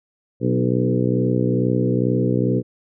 harmonic tone with a mistuned harmonic, 62.3 Hz, B1, 16 cents sharp, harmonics 2 / 3 / 4 / 5 / 6 / 7 / 8, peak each -21 / -23 / -24 / -25 / -26 / -26 / -27 dBFS, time 0.4-2.63 s, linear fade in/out 50 ms, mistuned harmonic 5, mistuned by -17 cents, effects none

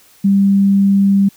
sine tone, 197.5 Hz, G3, 13 cents sharp, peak -8 dBFS, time 0.24-1.29 s, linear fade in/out 10 ms, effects white hiss -48 dBFS RMS until 1.36 s

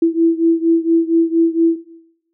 sine beating tone pair, 329.6 / 333.9 Hz, E4 / E4, 0 / +22 cents, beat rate 4.3 Hz, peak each -14 dBFS, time 0.02-1.76 s, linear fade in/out 5 ms, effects noise-tail reverb RT60 0.9 s tail -17 dB re dry

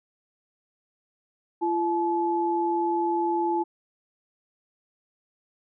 sine tone pair together, 341.4 / 860.3 Hz, F4 / A5, -39 / -39 cents, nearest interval octave + major third, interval 1600 cents, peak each -25 dBFS, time 1.61-3.64 s, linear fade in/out 20 ms, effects none

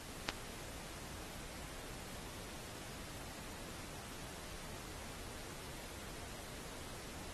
click, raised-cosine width 0.2 ms, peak -15 dBFS, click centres 0.289 s, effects pink hiss -50 dBFS RMS until 7.33 s + AAC 32 kbps

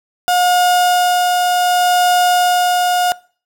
35% pulse tone with tremolo, 717 Hz, F5, 45 cents sharp, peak -9 dBFS, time 0.28-3.12 s, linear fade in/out 0 ms, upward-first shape sine, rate 0.67 Hz, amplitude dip 25%, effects noise-tail reverb RT60 0.4 s tail -21 dB re dry

